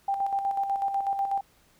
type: tone with tremolo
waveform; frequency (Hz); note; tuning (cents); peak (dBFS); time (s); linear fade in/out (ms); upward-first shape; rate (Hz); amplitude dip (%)
sine; 790; G5; +13; -23; 0.08-1.41; 5; square; 8.1; 50
effects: pink hiss -62 dBFS RMS until 1.79 s